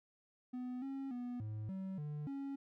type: tone with pitch steps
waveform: triangle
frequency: 250.2 / 271.5 / 244.9 / 107.5 / 190.8 / 148.7 / 276.2 Hz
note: B3 / C#4 / B3 / A2 / G3 / D3 / C#4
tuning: +23 / -36 / -14 / -40 / -47 / +22 / -6 cents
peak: -38 dBFS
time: 0.53-2.56 s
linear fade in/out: 10 ms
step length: 290 ms
effects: none